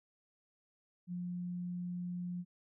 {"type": "tone", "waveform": "sine", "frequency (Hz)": 177.4, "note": "F3", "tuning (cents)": 27, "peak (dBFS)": -37, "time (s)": [1.07, 2.45], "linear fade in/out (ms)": 50, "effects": []}